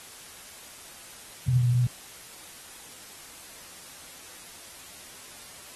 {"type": "tone with pitch steps", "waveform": "sine", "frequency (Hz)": [125.2, 121.8, 123.3], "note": ["B2", "B2", "B2"], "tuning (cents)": [24, -24, -2], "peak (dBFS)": -19, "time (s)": [1.48, 1.87], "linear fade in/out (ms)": 5, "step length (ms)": 130, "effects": ["white hiss -46 dBFS RMS until 5.75 s", "AAC 32 kbps"]}